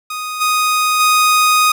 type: tone with level steps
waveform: sawtooth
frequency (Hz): 1244.5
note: D#6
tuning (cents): 0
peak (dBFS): -18 / -9 / -6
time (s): 0.1-1.72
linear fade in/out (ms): 5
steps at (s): 0.4 / 0.99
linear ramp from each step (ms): 20
effects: none